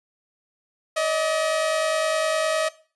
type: tone pair together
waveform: sawtooth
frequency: 583.2 / 633 Hz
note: D5 / D#5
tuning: -12 / +30 cents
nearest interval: minor second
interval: 142 cents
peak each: -25 / -18 dBFS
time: 0.96-2.69 s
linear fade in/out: 10 ms
effects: noise-tail reverb RT60 0.4 s tail -18 dB re dry + resampled to 24000 Hz